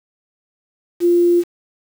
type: tone with quantisation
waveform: sine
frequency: 347.5 Hz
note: F4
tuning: 9 cents flat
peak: -10 dBFS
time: 1-1.44 s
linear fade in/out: 50 ms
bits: 6
effects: none